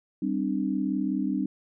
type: chord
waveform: sine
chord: G suspended fourth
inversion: none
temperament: equal with one note detuned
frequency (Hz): 196 / 261.6 / 300.4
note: G3 / C4 / D4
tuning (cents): 0 / 0 / +39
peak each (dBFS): -29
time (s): 0.22-1.46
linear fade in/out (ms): 5
effects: none